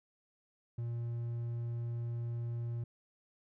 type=tone; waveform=triangle; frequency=117.9 Hz; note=A#2; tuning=20 cents sharp; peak=-33 dBFS; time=0.78-2.84 s; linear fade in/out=5 ms; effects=none